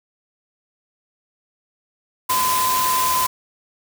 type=tone in noise; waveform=sine; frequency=1020 Hz; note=C6; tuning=44 cents flat; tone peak=-18 dBFS; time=2.29-3.27 s; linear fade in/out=10 ms; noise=white; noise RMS=-23 dBFS; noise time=2.29-3.27 s; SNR=+2 dB; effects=none